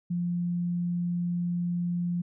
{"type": "tone", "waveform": "sine", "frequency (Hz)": 174.61, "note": "F3", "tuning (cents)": 0, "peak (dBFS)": -26, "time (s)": [0.1, 2.22], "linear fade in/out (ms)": 10, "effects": []}